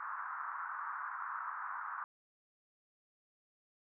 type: band-pass noise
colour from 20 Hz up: pink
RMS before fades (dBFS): -42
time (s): 0-2.04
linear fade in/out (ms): 0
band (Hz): 1000 to 1500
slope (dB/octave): 48
effects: none